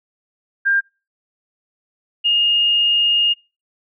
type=tone pair in turn; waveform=sine; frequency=1598 / 2842 Hz; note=G6 / F7; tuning=+33 / +30 cents; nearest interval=minor seventh; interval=997 cents; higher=second; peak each=-13 dBFS; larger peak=neither; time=0.65-0.81 / 2.24-3.34 s; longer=second; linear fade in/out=20 ms; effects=noise-tail reverb RT60 0.3 s tail -25 dB re dry